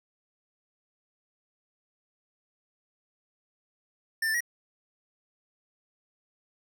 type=tone with pitch steps; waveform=square; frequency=1790 / 1769 / 1904 Hz; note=A6 / A6 / A#6; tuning=+29 / +9 / +36 cents; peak=-26 dBFS; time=4.22-4.406 s; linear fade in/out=5 ms; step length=62 ms; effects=none